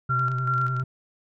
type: tone with tremolo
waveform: sine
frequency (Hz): 1373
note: F6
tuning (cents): -30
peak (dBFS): -22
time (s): 0.09-0.83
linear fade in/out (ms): 20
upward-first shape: square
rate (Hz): 2.6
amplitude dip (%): 55
type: tone with vibrato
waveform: triangle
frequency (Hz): 128.6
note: C3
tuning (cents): -30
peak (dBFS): -23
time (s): 0.09-0.84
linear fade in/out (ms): 5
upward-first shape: square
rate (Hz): 10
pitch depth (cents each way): 30
type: clicks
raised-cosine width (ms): 0.2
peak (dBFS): -29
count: 10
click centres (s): 0.194 / 0.283 / 0.317 / 0.385 / 0.538 / 0.581 / 0.615 / 0.682 / 0.766 / 0.798
effects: none